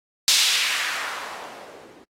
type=noise with low-pass filter sweep; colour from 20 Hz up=violet; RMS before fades=-25 dBFS; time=0.28-2.04 s; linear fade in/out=0 ms; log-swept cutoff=4600 to 310 Hz; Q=1.5; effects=noise-tail reverb RT60 0.1 s tail -24 dB re dry + AAC 48 kbps